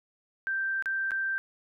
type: tone with dropouts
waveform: sine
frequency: 1568 Hz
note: G6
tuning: in tune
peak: -27 dBFS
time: 0.47-1.38 s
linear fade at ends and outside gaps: 0 ms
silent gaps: 0.824-0.858 / 1.108-1.117 s
effects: none